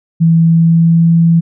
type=tone with pitch glide; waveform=sine; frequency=164.81 to 166.82 Hz; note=E3 to E3; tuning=0 to +21 cents; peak=-5 dBFS; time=0.2-1.41 s; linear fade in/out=20 ms; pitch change=+21 cents; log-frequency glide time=0.4-1.1 s; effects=none